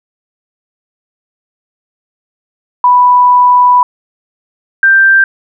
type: tone pair in turn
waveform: sine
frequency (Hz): 987.8 / 1574.8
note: B5 / G6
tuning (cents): 0 / +8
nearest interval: minor sixth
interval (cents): 808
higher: second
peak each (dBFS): -3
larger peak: neither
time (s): 2.84-3.83 / 4.83-5.24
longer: first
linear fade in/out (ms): 2
effects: none